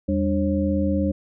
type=tone cluster; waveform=sine; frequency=81.9 / 197.7 / 295.8 / 540 Hz; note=E2 / G3 / D4 / C#5; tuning=-11 / +15 / +13 / -45 cents; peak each=-25 / -23 / -24 / -27 dBFS; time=0.08-1.12 s; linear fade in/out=10 ms; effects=none